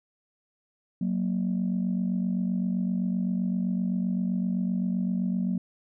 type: tone pair together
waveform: sine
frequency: 185.35 / 233.1 Hz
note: F#3 / A#3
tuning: +3 / 0 cents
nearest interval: major third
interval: 397 cents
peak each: -25 / -28 dBFS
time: 1.01-5.58 s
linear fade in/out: 5 ms
effects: tanh soft clip ceiling -19 dBFS